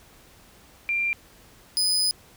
sine / 35% pulse tone pair in turn, 2377 / 4996 Hz, D7 / D#8, +20 / +6 cents, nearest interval octave + minor second, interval 1286 cents, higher second, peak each -22 / -19 dBFS, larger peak second, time 0.89-1.13 / 1.77-2.11 s, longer second, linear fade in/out 0 ms, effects pink hiss -53 dBFS RMS until 2.36 s

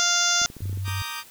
harmonic tone, 698.5 Hz, F5, in tune, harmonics 1 / 2 / 3 / 4 / 5 / 6 / 7 / 8 / 9 / 10, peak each -33 / -25 / -34 / -33 / -27 / -34 / -28 / -27 / -25 / -31 dBFS, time 0-0.46 s, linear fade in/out 0 ms
clicks, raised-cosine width 3 ms, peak -27 dBFS, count 10, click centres 0.417 / 0.452 / 0.501 / 0.567 / 0.606 / 0.656 / 0.696 / 0.729 / 0.774 / 0.88 s
sine tone, 96.3 Hz, G2, 30 cents flat, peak -26 dBFS, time 0.62-1.02 s, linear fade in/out 0 ms
15% pulse chord, Eb major seventh, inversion second, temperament equal, 932.3 / 1174.7 / 1244.5 / 1568 Hz, Bb5 / D6 / Eb6 / G6, 0 / 0 / 0 / 0 cents, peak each -30 dBFS, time 0.84-1.24 s, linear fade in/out 50 ms
effects white hiss -49 dBFS RMS until 1.3 s

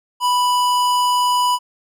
sine tone with hard clipping, 987.8 Hz, B5, in tune, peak -16 dBFS, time 0.2-1.59 s, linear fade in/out 50 ms, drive 18 dB, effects none

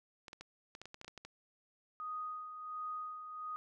clicks, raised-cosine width 0.2 ms, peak -31 dBFS, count 12, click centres 0.282 / 0.331 / 0.41 / 0.751 / 0.816 / 0.856 / 0.944 / 1.014 / 1.046 / 1.08 / 1.177 / 1.25 s
sine tone with tremolo, 1244.5 Hz, D#6, in tune, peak -38 dBFS, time 2-3.56 s, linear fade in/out 0 ms, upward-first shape sine, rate 1.4 Hz, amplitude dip 55%
effects none

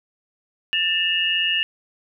sine tone cluster, 1777 / 2683 / 2860 Hz, A6 / E7 / F7, +17 / +30 / +41 cents, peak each -26 / -25 / -20 dBFS, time 0.73-1.63 s, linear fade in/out 0 ms, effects none

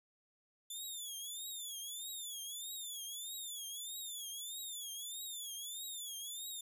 15% pulse tone with vibrato, 3491 Hz, A7, 14 cents flat, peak -36 dBFS, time 0.7-6.61 s, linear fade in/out 5 ms, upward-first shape triangle, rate 1.6 Hz, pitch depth 170 cents each way, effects none

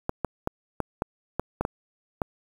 clicks, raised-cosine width 1 ms, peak -11 dBFS, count 9, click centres 0.094 / 0.247 / 0.474 / 0.803 / 1.021 / 1.396 / 1.61 / 1.651 / 2.218 s, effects 7-bit

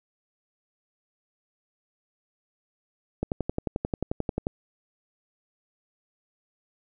click train, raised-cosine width 2 ms, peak -13 dBFS, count 15, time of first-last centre 3.23-4.469 s, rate 11.3 Hz, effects none

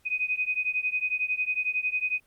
sine beating tone pair, 2496 / 2507 Hz, D#7 / D#7, +5 / +12 cents, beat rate 11 Hz, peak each -28 / -29 dBFS, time 0.05-2.2 s, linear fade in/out 20 ms, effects pink hiss -66 dBFS RMS until 2.26 s + Opus 48 kbps

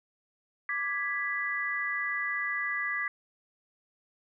sine chord, G# diminished, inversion second, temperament equal, 1174.7 / 1661.2 / 1975.5 Hz, D6 / G#6 / B6, 0 / 0 / 0 cents, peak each -37 / -34 / -31 dBFS, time 0.69-3.08 s, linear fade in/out 2 ms, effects none

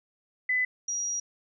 sine tone pair in turn, 2006 / 5743 Hz, B6 / F8, +26 / +47 cents, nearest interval octave + tritone, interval 1821 cents, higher second, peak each -23 / -28 dBFS, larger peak first, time 0.49-0.65 / 0.88-1.2 s, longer second, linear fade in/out 5 ms, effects none

